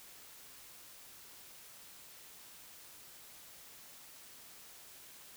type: silence
effects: white hiss -55 dBFS RMS until 5.36 s